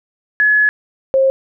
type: tone pair in turn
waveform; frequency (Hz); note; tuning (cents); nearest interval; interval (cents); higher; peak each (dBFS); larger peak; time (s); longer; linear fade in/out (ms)
sine; 1700 / 534.2; G#6 / C5; +40 / +36; octave + minor sixth; 2004; first; -9; neither; 0.4-0.69 / 1.14-1.3; first; 0
effects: none